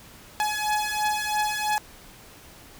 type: beating tone pair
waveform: sawtooth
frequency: 844 / 847 Hz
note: G#5 / G#5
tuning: +28 / +34 cents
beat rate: 3 Hz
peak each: -23 / -23 dBFS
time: 0.4-1.78 s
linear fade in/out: 0 ms
effects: pink hiss -48 dBFS RMS until 2.79 s